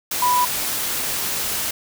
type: tone in noise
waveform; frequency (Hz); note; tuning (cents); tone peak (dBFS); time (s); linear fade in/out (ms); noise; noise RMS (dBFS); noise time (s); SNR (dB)
sine; 987.8; B5; 0; -15; 0.22-0.45; 5; white; -24; 0.11-1.71; +6
effects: none